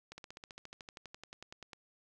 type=slowing click train; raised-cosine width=0.2 ms; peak=-30 dBFS; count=21; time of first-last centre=0.12-1.732 s; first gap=60 ms; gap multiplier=1.03; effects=none